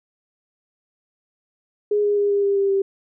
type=tone with pitch steps; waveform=sine; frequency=415.3 / 411.2 / 407.2 / 403.2 / 399.3 / 395.4 / 391.5 Hz; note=G#4 / G#4 / G#4 / G4 / G4 / G4 / G4; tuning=0 / -17 / -34 / +49 / +32 / +15 / -2 cents; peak=-16 dBFS; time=1.91-2.82 s; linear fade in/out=5 ms; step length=130 ms; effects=none